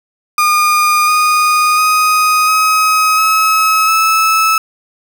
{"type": "tone with pitch steps", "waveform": "35% pulse", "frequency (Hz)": [1216, 1233, 1250.2, 1267.6, 1285.3, 1303.3], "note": ["D#6", "D#6", "D#6", "D#6", "E6", "E6"], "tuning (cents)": [-40, -16, 8, 32, -44, -20], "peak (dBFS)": -7, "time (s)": [0.38, 4.58], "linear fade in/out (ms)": 2, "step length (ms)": 700, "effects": []}